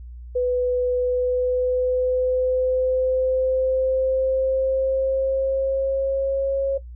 sine tone with pitch glide, 497.3 to 545.5 Hz, B4 to C#5, +12 to -28 cents, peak -18 dBFS, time 0.35-6.78 s, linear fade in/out 10 ms, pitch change +160 cents, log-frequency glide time 0.99-6.55 s, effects noise-tail reverb RT60 0.1 s tail -17 dB re dry + added 60 Hz sine -35 dBFS peak until 6.95 s

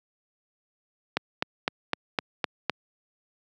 click train, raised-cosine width 0.3 ms, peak -7 dBFS, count 7, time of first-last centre 1.17-2.697 s, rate 3.93 Hz, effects high-pass 150 Hz 12 dB/octave

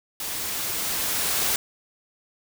white noise with level ramp, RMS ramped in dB -31 to -23 dBFS, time 0.2-1.56 s, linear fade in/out 2 ms, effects none

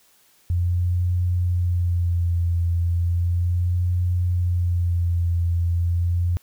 sine tone with vibrato, 87.31 Hz, F2, in tune, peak -18 dBFS, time 0.5-6.37 s, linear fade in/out 0 ms, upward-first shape sine, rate 0.35 Hz, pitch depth 35 cents each way, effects white hiss -58 dBFS RMS until 6.42 s

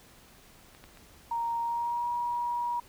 clicks, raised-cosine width 0.3 ms, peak -36 / -32 / -41 / -36 dBFS, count 4, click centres 0.749 / 0.84 / 0.89 / 0.973 s
sine tone with pitch glide, 932.3 to 958 Hz, A#5 to A#5, 0 to +47 cents, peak -28 dBFS, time 1.31-2.8 s, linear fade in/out 5 ms, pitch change +47 cents, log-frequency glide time 1.61-2.08 s
effects pink hiss -56 dBFS RMS until 2.88 s

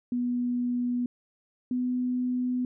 sine tone pair in turn, 244.7 / 249.8 Hz, B3 / B3, -16 / +20 cents, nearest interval unison, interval 36 cents, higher second, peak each -25 dBFS, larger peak neither, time 0.12-1.06 / 1.71-2.65 s, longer neither, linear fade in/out 2 ms, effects none

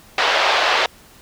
pink band-pass noise, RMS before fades -17 dBFS, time 0.18-0.86 s, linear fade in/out 2 ms, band 540 to 4300 Hz, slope 24 dB/octave, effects pink hiss -47 dBFS RMS until 1.21 s

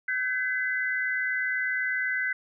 sine tone cluster, 1528 / 1648 / 2020 Hz, G6 / G#6 / B6, -45 / -14 / +39 cents, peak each -28 / -36 / -29 dBFS, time 0.08-2.33 s, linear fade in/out 5 ms, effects none

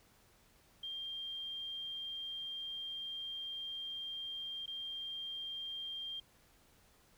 sine tone with dropouts, 3191 Hz, G7, 30 cents sharp, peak -40 dBFS, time 0.83-6.2 s, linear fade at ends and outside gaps 5 ms, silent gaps 4.66-4.677 s, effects pink hiss -67 dBFS RMS until 7.17 s

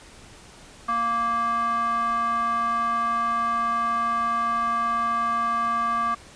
square tone with band-pass filter, 233.1 Hz, A#3, in tune, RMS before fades -24 dBFS, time 0.88-6.15 s, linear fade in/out 10 ms, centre 1200 Hz, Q 5.7, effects pink hiss -47 dBFS RMS until 6.35 s + resampled to 22050 Hz

